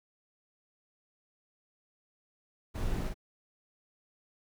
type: noise with echo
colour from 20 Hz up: brown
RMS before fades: -34 dBFS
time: 2.74-3.1 s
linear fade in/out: 20 ms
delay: 43 ms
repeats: 1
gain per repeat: -3 dB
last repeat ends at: 3.143 s
effects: none